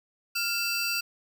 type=tone cluster; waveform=square; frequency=1404 / 2676 / 4662 / 5710 Hz; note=F6 / E7 / D8 / F8; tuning=+9 / +25 / -14 / +37 cents; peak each=-35 / -31 / -31 / -40 dBFS; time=0.35-1.01 s; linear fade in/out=10 ms; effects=none